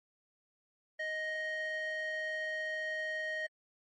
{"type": "tone with band-pass filter", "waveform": "square", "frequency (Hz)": 624, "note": "D#5", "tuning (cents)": 5, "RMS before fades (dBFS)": -37, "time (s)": [0.99, 3.47], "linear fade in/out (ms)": 10, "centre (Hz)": 1600, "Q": 3.6, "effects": ["MP3 32 kbps"]}